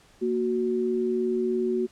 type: tone pair together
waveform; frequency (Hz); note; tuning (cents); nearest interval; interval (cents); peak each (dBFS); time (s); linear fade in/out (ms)
sine; 233.1 / 370; A#3 / F#4; 0 / 0; minor sixth; 800; -28 / -24; 0.21-1.87; 20
effects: pink hiss -57 dBFS RMS until 1.91 s + low-pass 9000 Hz 12 dB/octave